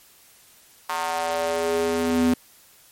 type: tone with high-pass filter sweep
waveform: square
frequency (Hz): 83.1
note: E2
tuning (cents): +15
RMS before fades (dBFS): -23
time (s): 0.89-2.34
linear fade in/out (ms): 5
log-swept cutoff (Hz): 990 to 230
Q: 3.3
effects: white hiss -53 dBFS RMS until 2.91 s + MP3 64 kbps